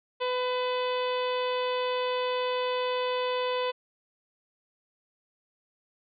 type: harmonic tone with a mistuned harmonic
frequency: 501 Hz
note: B4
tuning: 25 cents sharp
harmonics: 1 / 2 / 3 / 4 / 5 / 6 / 7 / 8 / 9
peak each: -28 / -32 / -43 / -42 / -40 / -41 / -40 / -52 / -49 dBFS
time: 0.2-3.72 s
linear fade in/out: 20 ms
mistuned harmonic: 5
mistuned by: +28 cents
effects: none